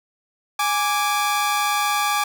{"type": "tone pair together", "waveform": "sawtooth", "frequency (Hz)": [828, 1171], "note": ["G#5", "D6"], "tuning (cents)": [-5, -5], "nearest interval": "tritone", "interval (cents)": 600, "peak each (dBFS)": [-18, -18], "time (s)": [0.59, 2.24], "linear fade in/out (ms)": 5, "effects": []}